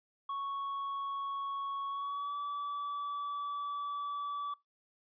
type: tone with pitch glide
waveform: triangle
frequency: 1108.7 to 1151.8 Hz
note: C#6 to D6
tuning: 0 to -34 cents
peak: -33 dBFS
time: 0.29-4.54 s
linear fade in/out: 5 ms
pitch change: +66 cents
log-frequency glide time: 1.89-2.35 s
effects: noise-tail reverb RT60 0.2 s tail -23 dB re dry + resampled to 11025 Hz